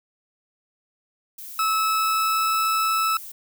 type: noise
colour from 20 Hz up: violet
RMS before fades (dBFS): -38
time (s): 1.38-3.32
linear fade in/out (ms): 5
type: tone with pitch glide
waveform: 40% pulse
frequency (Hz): 1300 to 1308.3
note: E6 to E6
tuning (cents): -24 to -13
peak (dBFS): -19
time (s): 1.59-3.17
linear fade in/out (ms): 2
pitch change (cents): +11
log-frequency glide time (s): 1.73-2.61
effects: none